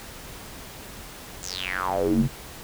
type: tone with band-pass filter sweep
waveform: square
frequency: 46.25 Hz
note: F#1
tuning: in tune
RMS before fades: -25 dBFS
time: 1.42-2.28 s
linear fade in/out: 20 ms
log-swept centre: 7700 to 150 Hz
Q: 7.2
effects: pink hiss -41 dBFS RMS until 2.63 s